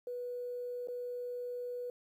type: tone with dropouts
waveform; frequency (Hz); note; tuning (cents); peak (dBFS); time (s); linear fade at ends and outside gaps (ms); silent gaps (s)
sine; 490; B4; -14; -37; 0.07-1.9; 2; 0.874-0.884
effects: 11-bit